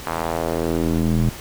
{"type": "tone with band-pass filter sweep", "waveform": "square", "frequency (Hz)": 41.2, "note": "E1", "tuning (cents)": 0, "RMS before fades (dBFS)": -21, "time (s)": [0.06, 1.3], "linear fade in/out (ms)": 10, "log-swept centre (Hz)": [1100, 150], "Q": 1.6, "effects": ["pink hiss -36 dBFS RMS until 1.4 s"]}